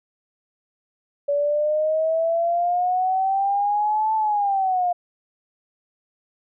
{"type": "exponential two-way sweep", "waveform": "sine", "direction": "up then down", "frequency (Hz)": [569, 880, 701], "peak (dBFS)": -18, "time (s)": [1.28, 4.93], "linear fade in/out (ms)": 10, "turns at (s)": 4.15, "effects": []}